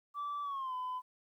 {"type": "tone with pitch glide", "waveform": "sine", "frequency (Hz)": [1160, 1009.8], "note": ["D6", "B5"], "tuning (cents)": [-22, 38], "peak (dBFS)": -34, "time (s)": [0.14, 1.02], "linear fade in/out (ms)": 50, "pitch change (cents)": -240, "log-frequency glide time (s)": [0.43, 0.74], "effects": ["tanh soft clip ceiling -34 dBFS", "12-bit"]}